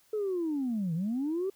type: linear two-way sweep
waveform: sine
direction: down then up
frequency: 437.4 to 156.2 to 397.1 Hz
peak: -27 dBFS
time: 0.13-1.5 s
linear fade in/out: 5 ms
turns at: 0.94 s
effects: tanh soft clip ceiling -25 dBFS + white hiss -65 dBFS RMS until 1.55 s